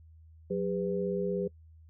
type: tone cluster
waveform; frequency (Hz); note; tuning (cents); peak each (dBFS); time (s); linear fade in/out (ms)
sine; 182.3 / 402.6 / 499.3; F#3 / G4 / B4; -25 / +46 / +19; -33 / -32 / -34; 0.5-1.48; 10
effects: noise-tail reverb RT60 0.1 s tail -25 dB re dry + added 80 Hz sine -52 dBFS peak until 1.89 s